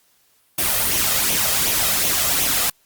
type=noise with flanger; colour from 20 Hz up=white; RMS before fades=-19 dBFS; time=0.58-2.7 s; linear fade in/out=5 ms; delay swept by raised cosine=0.31 to 1.61 ms; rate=2.7 Hz; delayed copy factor=+0.5; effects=white hiss -60 dBFS RMS until 2.85 s + Opus 48 kbps